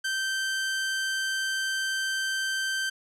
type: tone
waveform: sawtooth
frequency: 1557 Hz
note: G6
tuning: 12 cents flat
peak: -23 dBFS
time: 0.04-2.9 s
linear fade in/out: 10 ms
effects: low-pass 10000 Hz 12 dB/octave